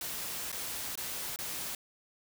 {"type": "noise with dropouts", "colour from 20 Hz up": "white", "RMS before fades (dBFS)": -38, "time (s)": [0.01, 1.75], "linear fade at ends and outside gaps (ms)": 2, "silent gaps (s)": [[0.518, 0.526], [0.955, 0.975], [1.361, 1.388]], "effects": []}